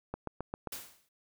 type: click train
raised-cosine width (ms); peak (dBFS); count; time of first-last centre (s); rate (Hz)
1; -22; 5; 0.14-0.673; 7.51
type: noise with exponential decay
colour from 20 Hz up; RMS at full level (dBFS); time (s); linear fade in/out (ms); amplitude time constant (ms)
white; -38; 0.72-1.09; 5; 79
effects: none